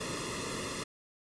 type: noise with comb filter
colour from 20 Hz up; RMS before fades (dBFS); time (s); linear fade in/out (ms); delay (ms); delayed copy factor
pink; -37; 0-0.84; 10; 1.3; -0.95
effects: resampled to 22050 Hz